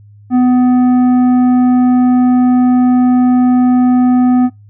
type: tone with tanh clipping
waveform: sine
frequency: 250 Hz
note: B3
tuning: 21 cents sharp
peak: -8 dBFS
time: 0.3-4.5 s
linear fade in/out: 50 ms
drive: 9 dB
effects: noise-tail reverb RT60 0.2 s tail -24 dB re dry + added 103 Hz sine -37 dBFS peak until 4.69 s

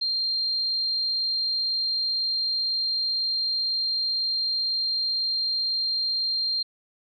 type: tone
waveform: sine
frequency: 4186 Hz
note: C8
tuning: in tune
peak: -23 dBFS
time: 0.01-6.63 s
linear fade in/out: 10 ms
effects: none

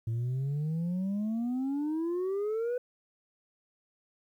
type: exponential sweep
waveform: sine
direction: up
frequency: 111.1 to 501 Hz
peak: -26 dBFS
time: 0.07-2.78 s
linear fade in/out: 5 ms
effects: tanh soft clip ceiling -28 dBFS + 11-bit

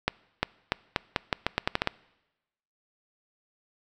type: accelerating click train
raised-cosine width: 0.3 ms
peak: -7 dBFS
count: 12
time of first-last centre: 0.08-1.874 s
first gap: 350 ms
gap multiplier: 0.83
effects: noise-tail reverb RT60 1.0 s tail -23 dB re dry

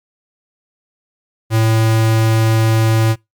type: tone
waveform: square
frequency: 111.6 Hz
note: A2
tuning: 25 cents sharp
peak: -11 dBFS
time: 1.5-3.16 s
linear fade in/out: 50 ms
effects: noise-tail reverb RT60 0.2 s tail -25 dB re dry + MP3 96 kbps

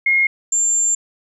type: tone pair in turn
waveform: sine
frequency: 2147 / 7306 Hz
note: C7 / A#8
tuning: +44 / -36 cents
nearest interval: octave + major sixth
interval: 2120 cents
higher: second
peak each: -12 / -14 dBFS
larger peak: first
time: 0.06-0.27 / 0.52-0.95 s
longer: second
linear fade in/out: 5 ms
effects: none

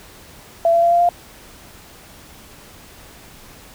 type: tone with pitch steps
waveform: sine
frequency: 672 / 678.6 / 685.3 / 692.1 / 698.9 Hz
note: E5 / F5 / F5 / F5 / F5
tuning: +33 / -50 / -33 / -16 / +1 cents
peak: -11 dBFS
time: 0.65-1.09 s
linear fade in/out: 2 ms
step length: 88 ms
effects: pink hiss -43 dBFS RMS until 3.74 s

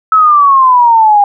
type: exponential sweep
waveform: sine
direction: down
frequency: 1308 to 803 Hz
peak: -3 dBFS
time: 0.12-1.24 s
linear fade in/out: 2 ms
effects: none

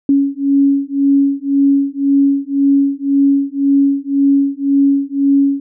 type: beating tone pair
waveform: sine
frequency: 277.2 / 279.1 Hz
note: C#4 / C#4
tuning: 0 / +12 cents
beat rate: 1.9 Hz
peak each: -13 dBFS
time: 0.09-5.6 s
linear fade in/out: 2 ms
effects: none

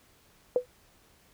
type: tone with exponential decay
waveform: sine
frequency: 497.6 Hz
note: B4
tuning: 13 cents sharp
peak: -17 dBFS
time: 0.56-0.66 s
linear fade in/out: 1 ms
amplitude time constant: 20 ms
effects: pink hiss -62 dBFS RMS until 1.33 s

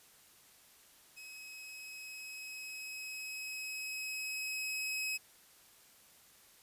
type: tone with level ramp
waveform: sawtooth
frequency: 2553 Hz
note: D#7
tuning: 44 cents sharp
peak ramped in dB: -45 to -31 dBFS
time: 1.16-5.18 s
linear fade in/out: 20 ms
effects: white hiss -62 dBFS RMS until 6.62 s + resampled to 32000 Hz

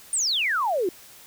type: exponential sweep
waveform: sine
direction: down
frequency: 9260 to 335.7 Hz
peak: -21 dBFS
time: 0.13-0.89 s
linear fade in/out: 2 ms
effects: white hiss -48 dBFS RMS until 1.26 s

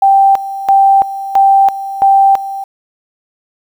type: tone with tremolo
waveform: sine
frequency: 784 Hz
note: G5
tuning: in tune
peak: -4 dBFS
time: 0.02-2.64 s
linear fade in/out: 5 ms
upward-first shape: square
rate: 1.5 Hz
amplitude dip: 80%
effects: 7-bit

